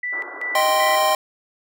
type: tone with tremolo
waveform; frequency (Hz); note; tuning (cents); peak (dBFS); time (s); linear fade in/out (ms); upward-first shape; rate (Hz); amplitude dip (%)
sine; 1975.5; B6; 0; -23; 0.03-0.96; 5; square; 2.6; 75
type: band-pass noise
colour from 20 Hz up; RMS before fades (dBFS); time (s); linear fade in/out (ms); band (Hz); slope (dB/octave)
white; -37; 0.12-1.15; 10; 280 to 1600; 96
type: chord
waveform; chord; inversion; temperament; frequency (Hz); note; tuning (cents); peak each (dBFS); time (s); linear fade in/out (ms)
square; C minor; first; equal; 622.3 / 784 / 1046.5; Eb5 / G5 / C6; 0 / 0 / 0; -21; 0.55-1.15; 2
effects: none